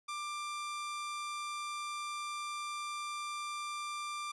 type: tone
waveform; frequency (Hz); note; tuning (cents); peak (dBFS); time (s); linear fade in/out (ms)
sawtooth; 1185; D6; +15; -34; 0.08-4.32; 10
effects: resampled to 24000 Hz